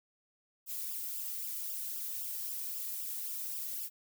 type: noise with flanger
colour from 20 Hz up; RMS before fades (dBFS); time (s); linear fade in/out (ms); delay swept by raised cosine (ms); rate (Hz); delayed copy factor
violet; -39; 0.66-3.9; 50; 0.47 to 1.87; 3.8; -0.8
effects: none